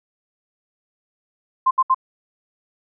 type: tone bursts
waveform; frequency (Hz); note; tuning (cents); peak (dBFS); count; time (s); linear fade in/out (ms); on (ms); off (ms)
sine; 1046.5; C6; 0; -12; 3; 1.66-1.946; 10; 50; 68
effects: none